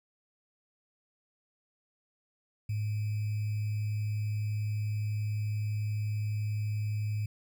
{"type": "tone with sample-and-hold", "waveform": "sine", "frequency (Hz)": 105.8, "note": "G#2", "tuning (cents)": 33, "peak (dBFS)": -29, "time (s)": [2.69, 7.26], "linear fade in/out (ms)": 5, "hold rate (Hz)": 2450, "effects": []}